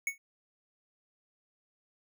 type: tone with exponential decay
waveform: square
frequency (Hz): 2217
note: C#7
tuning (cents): 0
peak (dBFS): -27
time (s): 0.07-0.18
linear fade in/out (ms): 2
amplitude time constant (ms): 23
effects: none